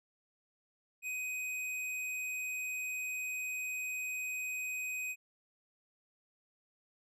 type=tone with hard clipping; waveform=sine; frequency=2508 Hz; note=D#7; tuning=13 cents sharp; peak=-37 dBFS; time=1.02-5.16 s; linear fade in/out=50 ms; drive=18 dB; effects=resampled to 32000 Hz